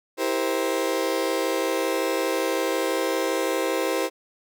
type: chord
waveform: 35% pulse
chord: C dominant seventh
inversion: first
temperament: just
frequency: 327 / 392.4 / 470.9 / 523.3 Hz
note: E4 / G4 / Bb4 / C5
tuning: -14 / +2 / +18 / 0 cents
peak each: -27 / -27 / -28 / -25 dBFS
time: 0.17-4.1 s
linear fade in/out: 50 ms
effects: none